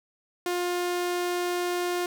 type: tone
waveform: sawtooth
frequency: 354.3 Hz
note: F4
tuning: 25 cents sharp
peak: -22 dBFS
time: 0.46-2.06 s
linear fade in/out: 2 ms
effects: none